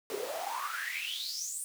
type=noise with high-pass filter sweep; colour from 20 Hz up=pink; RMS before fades=-37 dBFS; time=0.1-1.64 s; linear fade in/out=0 ms; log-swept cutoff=370 to 9300 Hz; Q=9.4; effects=none